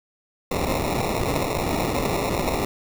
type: noise with sample-and-hold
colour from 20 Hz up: white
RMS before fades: -24 dBFS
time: 0.51-2.65 s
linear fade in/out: 5 ms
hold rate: 1575 Hz
effects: none